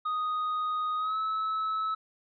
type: tone with pitch glide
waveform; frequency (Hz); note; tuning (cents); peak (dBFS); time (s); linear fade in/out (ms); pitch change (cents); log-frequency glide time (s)
triangle; 1244.5 to 1298.8; D#6 to E6; 0 to -26; -26; 0.05-1.95; 10; +74; 0.97-1.18
effects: resampled to 11025 Hz